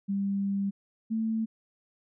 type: tone pair in turn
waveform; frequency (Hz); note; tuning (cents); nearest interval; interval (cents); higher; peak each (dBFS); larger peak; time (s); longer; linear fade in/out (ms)
sine; 198.1 / 222.4; G3 / A3; +18 / +19; major second; 201; second; -26; neither; 0.08-0.71 / 1.1-1.46; first; 20
effects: none